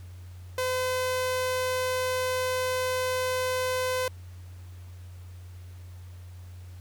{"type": "tone", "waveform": "sawtooth", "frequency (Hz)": 510, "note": "C5", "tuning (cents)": -44, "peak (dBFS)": -22, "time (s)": [0.58, 4.08], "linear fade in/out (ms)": 2, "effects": ["added 90 Hz sine -41 dBFS peak until 6.8 s", "pink hiss -58 dBFS RMS until 6.8 s"]}